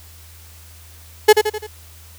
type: tone with echo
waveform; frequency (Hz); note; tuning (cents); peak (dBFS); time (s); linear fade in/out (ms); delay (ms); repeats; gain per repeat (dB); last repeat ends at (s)
35% pulse; 426.2; G#4; +45; -3; 1.28-1.33; 10; 85; 4; -6; 1.67
effects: added 81 Hz sine -42 dBFS peak until 2.18 s + white hiss -46 dBFS RMS until 2.18 s